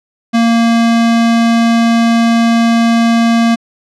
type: tone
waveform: square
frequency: 231.1 Hz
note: A#3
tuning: 15 cents flat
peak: -8 dBFS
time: 0.33-3.56 s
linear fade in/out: 20 ms
effects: low-pass 6000 Hz 12 dB/octave